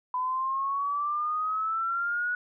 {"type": "exponential sweep", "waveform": "sine", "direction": "up", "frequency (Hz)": [1000, 1471], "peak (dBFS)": -26, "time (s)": [0.14, 2.35], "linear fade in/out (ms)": 2, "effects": []}